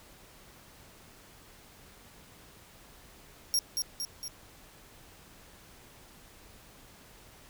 sawtooth tone with echo, 5588 Hz, F8, in tune, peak -22 dBFS, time 3.54-3.59 s, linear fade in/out 0 ms, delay 230 ms, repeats 3, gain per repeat -4 dB, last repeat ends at 4.28 s, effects pink hiss -55 dBFS RMS until 7.49 s

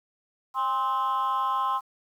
sine tone with amplitude modulation, 1049 Hz, C6, 4 cents sharp, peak -17 dBFS, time 0.54-1.81 s, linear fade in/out 50 ms, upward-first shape sine, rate 244 Hz, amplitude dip 100%, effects tanh soft clip ceiling -19 dBFS + 9-bit

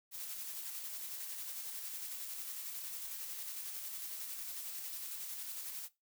blue noise with tremolo, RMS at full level -43 dBFS, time 0.11-5.89 s, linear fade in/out 50 ms, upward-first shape square, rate 11 Hz, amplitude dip 25%, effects noise-tail reverb RT60 0.2 s tail -17 dB re dry

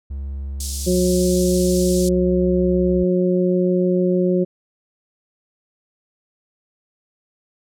triangle tone with pitch glide, 69 to 66.84 Hz, C#2 to C2, -7 to +38 cents, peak -23 dBFS, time 0.1-3.04 s, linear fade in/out 10 ms, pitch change -55 cents, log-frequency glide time 1.56-1.95 s
white band-pass noise, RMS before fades -30 dBFS, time 0.6-2.09 s, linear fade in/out 5 ms, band 4400 to 10000 Hz, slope 24 dB/octave
harmonic tone, 181.3 Hz, F#3, 35 cents flat, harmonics 1 / 2 / 3, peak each -18 / -18 / -23 dBFS, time 0.86-4.45 s, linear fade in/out 20 ms
effects none

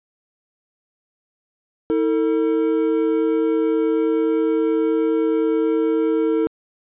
triangle tone pair together, 320.8 / 450.3 Hz, E4 / A4, -47 / +40 cents, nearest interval tritone, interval 587 cents, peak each -17 dBFS, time 1.9-6.47 s, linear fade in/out 0 ms, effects resampled to 8000 Hz

